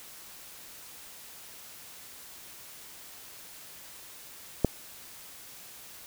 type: click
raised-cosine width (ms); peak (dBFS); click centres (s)
2; -7; 4.647
effects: white hiss -48 dBFS RMS until 6.06 s